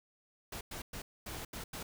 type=noise bursts at uneven times; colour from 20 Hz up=pink; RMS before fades=-43 dBFS; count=6; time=0.52-0.61 / 0.71-0.82 / 0.93-1.02 / 1.26-1.45 / 1.53-1.64 / 1.73-1.83 s; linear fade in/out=5 ms; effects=none